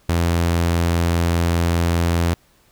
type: tone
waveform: sawtooth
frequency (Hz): 85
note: F2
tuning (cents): -46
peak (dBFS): -12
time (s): 0.09-2.34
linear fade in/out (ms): 0
effects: pink hiss -57 dBFS RMS until 2.71 s